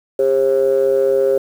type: ring-modulated tone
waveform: triangle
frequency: 67.3 Hz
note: C2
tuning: 49 cents sharp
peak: -6 dBFS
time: 0.19-1.38 s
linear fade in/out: 5 ms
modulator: 469 Hz
effects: tanh soft clip ceiling -5 dBFS + 7-bit